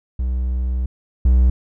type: tone pair in turn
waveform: triangle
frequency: 62.7 / 62.46 Hz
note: B1 / B1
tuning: +27 / +20 cents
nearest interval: unison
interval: 7 cents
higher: first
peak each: -16 / -8 dBFS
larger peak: second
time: 0.19-0.86 / 1.25-1.5 s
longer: first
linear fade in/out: 5 ms
effects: none